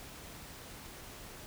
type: silence
effects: pink hiss -49 dBFS RMS until 1.46 s